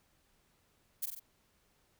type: noise with echo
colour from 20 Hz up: violet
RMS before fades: -35 dBFS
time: 1.02-1.06 s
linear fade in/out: 10 ms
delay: 46 ms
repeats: 3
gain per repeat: -4 dB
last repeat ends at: 1.198 s
effects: pink hiss -72 dBFS RMS until 1.99 s